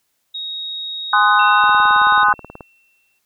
sine tone with pitch glide, 3766 to 3734 Hz, A#7 to A#7, +17 to +2 cents, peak -24 dBFS, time 0.34-2.24 s, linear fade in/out 10 ms, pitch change -15 cents, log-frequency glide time 1.28-1.39 s
sine chord, Ab dominant seventh, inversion none, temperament just, 830.6 / 1038.3 / 1245.9 / 1495.1 Hz, Ab5 / C6 / Eb6 / Gb6, 0 / -14 / +2 / +18 cents, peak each -17 / -16 / -15 / -15 dBFS, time 1.13-2.33 s, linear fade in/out 2 ms
sine tone with exponential decay, 2705 Hz, E7, 44 cents sharp, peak -23 dBFS, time 1.39-3.19 s, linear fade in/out 5 ms, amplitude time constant 390 ms
click train, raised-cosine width 1 ms, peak -19 dBFS, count 19, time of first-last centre 1.64-2.608 s, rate 18.6 Hz
effects white hiss -68 dBFS RMS until 3.25 s

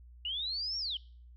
sine linear two-way sweep, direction up then down, 2823 to 5600 to 2965 Hz, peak -33 dBFS, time 0.25-0.97 s, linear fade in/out 2 ms, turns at 0.78 s, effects noise-tail reverb RT60 0.5 s tail -24 dB re dry + added 60 Hz sine -51 dBFS peak until 1.36 s

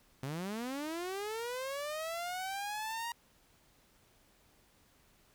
sawtooth linear sweep, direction up, 127.5 to 949 Hz, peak -33 dBFS, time 0.23-3.12 s, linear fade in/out 2 ms, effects pink hiss -67 dBFS RMS until 5.34 s

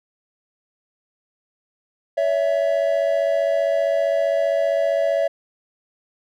triangle tone pair together, 564 / 659.3 Hz, C#5 / E5, +30 / 0 cents, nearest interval minor third, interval 270 cents, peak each -18 dBFS, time 2.17-5.28 s, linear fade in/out 10 ms, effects none

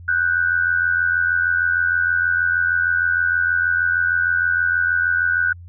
sine tone pair together, 1473 / 1559.4 Hz, F#6 / G6, -8 / -10 cents, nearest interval minor second, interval 98 cents, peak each -17 / -21 dBFS, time 0.08-5.53 s, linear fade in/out 5 ms, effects added 87 Hz sine -36 dBFS peak until 5.68 s

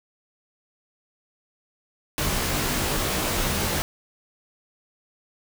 pink noise with comb filter, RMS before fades -25 dBFS, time 2.18-3.82 s, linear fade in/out 0 ms, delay 18 ms, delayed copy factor -0.8, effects none

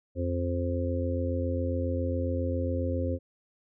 harmonic tone, 87.31 Hz, F2, in tune, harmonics 1 / 3 / 4 / 5 / 6, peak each -29 / -33 / -39 / -40 / -33 dBFS, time 0.15-3.19 s, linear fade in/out 50 ms, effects none

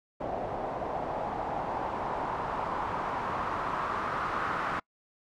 white noise with low-pass filter sweep, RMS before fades -33 dBFS, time 0.2-4.8 s, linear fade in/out 10 ms, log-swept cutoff 680 to 1300 Hz, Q 2.9, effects noise-tail reverb RT60 0.1 s tail -26 dB re dry

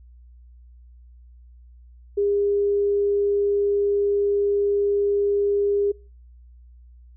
sine tone, 405.2 Hz, G#4, 43 cents flat, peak -18 dBFS, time 2.17-5.92 s, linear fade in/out 10 ms, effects noise-tail reverb RT60 0.4 s tail -26 dB re dry + added 60 Hz sine -45 dBFS peak until 7.16 s

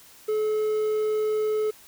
triangle tone with quantisation, 429.7 Hz, A4, 41 cents flat, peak -20 dBFS, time 0.28-1.71 s, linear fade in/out 10 ms, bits 8, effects white hiss -51 dBFS RMS until 1.87 s

